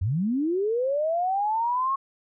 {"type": "linear sweep", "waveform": "sine", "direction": "up", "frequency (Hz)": [81.1, 1100], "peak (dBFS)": -22, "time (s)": [0.01, 1.96], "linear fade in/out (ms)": 10, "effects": []}